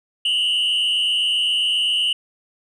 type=tone with frequency modulation; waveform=sine; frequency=2933 Hz; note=F#7; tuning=16 cents flat; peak=-14 dBFS; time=0.25-2.13 s; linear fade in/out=5 ms; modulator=87.6 Hz; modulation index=1.4; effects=tanh soft clip ceiling -16 dBFS